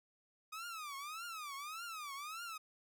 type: tone with vibrato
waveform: sawtooth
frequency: 1241 Hz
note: D#6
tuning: 5 cents flat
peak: -40 dBFS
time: 0.52-2.58 s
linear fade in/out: 10 ms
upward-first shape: triangle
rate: 1.7 Hz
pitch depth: 240 cents each way
effects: none